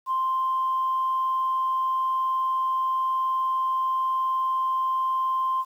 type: tone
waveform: sine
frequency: 1046.5 Hz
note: C6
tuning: in tune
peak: -21 dBFS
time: 0.06-5.65 s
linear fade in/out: 50 ms
effects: tanh soft clip ceiling -17 dBFS + 9-bit